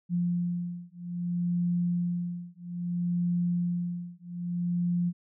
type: beating tone pair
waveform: sine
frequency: 174.61 / 175.22 Hz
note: F3 / F3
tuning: 0 / +6 cents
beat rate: 0.61 Hz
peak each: -30 dBFS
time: 0.09-5.13 s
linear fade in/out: 50 ms
effects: none